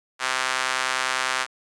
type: tone with high-pass filter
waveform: sawtooth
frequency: 130 Hz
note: C3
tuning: 11 cents flat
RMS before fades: -25 dBFS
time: 0.19-1.47 s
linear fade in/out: 50 ms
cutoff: 1300 Hz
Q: 1.3
effects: resampled to 22050 Hz